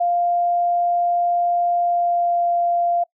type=tone with pitch glide; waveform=sine; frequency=698.5 to 693.7 Hz; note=F5 to F5; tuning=0 to -12 cents; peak=-16 dBFS; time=0-3.04 s; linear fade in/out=10 ms; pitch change=-12 cents; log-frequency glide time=1.77-2.5 s; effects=noise-tail reverb RT60 0.1 s tail -24 dB re dry